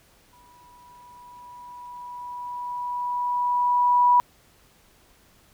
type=tone with exponential growth; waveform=sine; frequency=978 Hz; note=B5; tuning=17 cents flat; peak=-13 dBFS; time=0.33-4.2 s; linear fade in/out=0 ms; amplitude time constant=840 ms; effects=pink hiss -58 dBFS RMS until 5.53 s